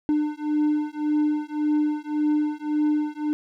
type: beating tone pair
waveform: triangle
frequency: 299.5 / 301.3 Hz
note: D4 / D4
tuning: +34 / +44 cents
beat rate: 1.8 Hz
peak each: -22 / -22 dBFS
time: 0.09-3.33 s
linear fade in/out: 0 ms
effects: none